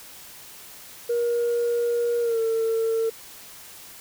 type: tone with pitch glide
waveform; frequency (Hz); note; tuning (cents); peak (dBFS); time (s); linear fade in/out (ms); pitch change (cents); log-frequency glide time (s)
sine; 474.3 to 451.1; A#4 to A4; +30 to +43; -19; 1.09-3.1; 10; -87; 2.21-2.4
effects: tanh soft clip ceiling -18 dBFS + white hiss -44 dBFS RMS until 4 s